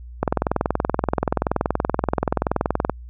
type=click train; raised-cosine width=1 ms; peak=-4 dBFS; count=57; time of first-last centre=0.23-2.897 s; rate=21 Hz; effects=added 60 Hz sine -35 dBFS peak until 3.09 s